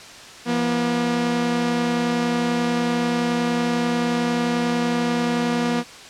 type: tone pair together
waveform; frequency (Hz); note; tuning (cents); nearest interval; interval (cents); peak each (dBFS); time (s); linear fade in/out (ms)
sawtooth; 170.6 / 240.3; F3 / B3; -40 / -47; tritone; 593; -23 / -16; 0.45-5.84; 50
effects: white hiss -40 dBFS RMS until 6.09 s + low-pass 6000 Hz 12 dB/octave